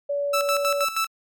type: tone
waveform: sine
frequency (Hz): 571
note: D5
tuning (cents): -49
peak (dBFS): -22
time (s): 0.09-0.85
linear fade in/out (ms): 10
type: tone with tremolo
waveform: sawtooth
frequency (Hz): 1318.5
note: E6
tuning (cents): 0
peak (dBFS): -17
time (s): 0.33-1.07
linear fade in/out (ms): 10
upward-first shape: square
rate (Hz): 6.3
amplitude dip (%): 70
effects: MP3 96 kbps